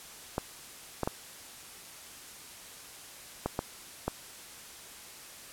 clicks, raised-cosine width 1 ms, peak -15 dBFS, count 6, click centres 0.381 / 1.033 / 1.075 / 3.46 / 3.591 / 4.08 s, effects white hiss -48 dBFS RMS until 5.52 s + low-pass 12000 Hz 12 dB/octave

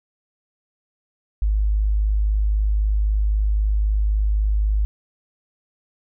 sine tone, 51.91 Hz, G#1, in tune, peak -16 dBFS, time 1.42-4.85 s, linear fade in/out 0 ms, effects none

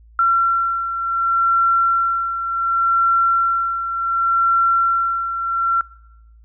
sine beating tone pair, 1360 / 1360.68 Hz, F6 / F6, -46 / -45 cents, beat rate 0.68 Hz, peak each -15 / -22 dBFS, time 0.19-5.81 s, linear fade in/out 2 ms, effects noise-tail reverb RT60 0.9 s tail -24 dB re dry + added 56 Hz sine -44 dBFS peak until 6.44 s

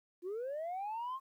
sine linear sweep, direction up, 338.4 to 1084 Hz, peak -35 dBFS, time 0.22-1.2 s, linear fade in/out 50 ms, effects tanh soft clip ceiling -35 dBFS + 12-bit

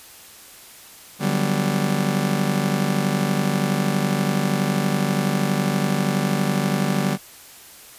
40% pulse chord, G major seventh, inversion second, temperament just, 147 / 183.75 / 196 / 245 Hz, D3 / F#3 / G3 / B3, +2 / -12 / 0 / -14 cents, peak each -24 / -25 / -22 / -27 dBFS, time 1.19-7.18 s, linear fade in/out 50 ms, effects white hiss -44 dBFS RMS until 7.98 s + resampled to 32000 Hz

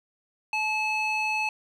square tone with band-pass filter, 863 Hz, A5, 34 cents flat, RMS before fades -27 dBFS, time 0.53-1.49 s, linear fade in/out 2 ms, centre 2200 Hz, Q 2.6, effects none

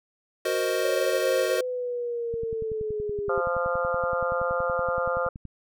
square chord, C half-diminished seventh, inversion second, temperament equal, 370 / 466.2 / 523.3 / 622.3 Hz, Gb4 / Bb4 / C5 / Eb5, 0 / 0 / 0 / 0 cents, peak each -30 dBFS, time 0.45-1.61 s, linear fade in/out 5 ms
sine linear sweep, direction down, 554.4 to 397.1 Hz, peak -27 dBFS, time 0.83-3.41 s, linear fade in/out 10 ms
click train, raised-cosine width 5 ms, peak -26 dBFS, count 34, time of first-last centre 2.34-5.453 s, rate 10.6 Hz
harmonic tone, 173.8 Hz, F3, 8 cents flat, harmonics 3 / 4 / 5 / 6 / 7 / 8, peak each -26 / -34 / -37 / -40 / -30 / -32 dBFS, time 3.29-5.29 s, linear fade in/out 5 ms
effects none

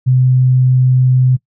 sine tone, 128.1 Hz, C3, 36 cents flat, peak -7 dBFS, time 0.06-1.37 s, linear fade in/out 20 ms, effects noise-tail reverb RT60 0.1 s tail -21 dB re dry

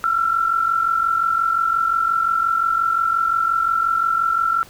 sine tone pair together, 1340 / 1385.7 Hz, E6 / F6, +28 / -14 cents, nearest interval minor second, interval 58 cents, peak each -17 / -22 dBFS, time 0.04-4.63 s, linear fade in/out 0 ms, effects pink hiss -45 dBFS RMS until 4.69 s

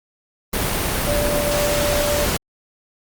sine tone in noise, 585 Hz, D5, 7 cents flat, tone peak -20 dBFS, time 1.07-2.26 s, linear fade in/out 5 ms, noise pink, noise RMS -21 dBFS, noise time 0.53-2.37 s, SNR -2 dB, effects Opus 32 kbps

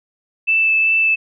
sine tone with vibrato, 2637 Hz, E7, in tune, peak -12 dBFS, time 0.47-1.16 s, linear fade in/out 20 ms, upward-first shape sine, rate 2.6 Hz, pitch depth 8 cents each way, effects none

